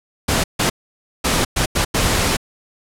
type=noise bursts at uneven times; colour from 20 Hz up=pink; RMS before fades=-17 dBFS; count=6; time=0.28-0.44 / 0.59-0.7 / 1.24-1.45 / 1.56-1.66 / 1.75-1.85 / 1.94-2.37 s; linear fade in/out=10 ms; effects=low-pass 11000 Hz 12 dB/octave